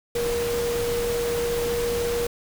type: tone in noise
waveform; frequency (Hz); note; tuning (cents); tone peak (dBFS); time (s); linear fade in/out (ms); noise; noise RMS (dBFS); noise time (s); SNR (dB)
sine; 474.1; A#4; +29; -23; 0.15-2.27; 5; pink; -31; 0.15-2.27; +5
effects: none